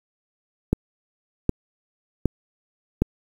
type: click train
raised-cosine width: 3 ms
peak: -5 dBFS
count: 4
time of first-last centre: 0.73-3.02 s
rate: 1.31 Hz
effects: 7-bit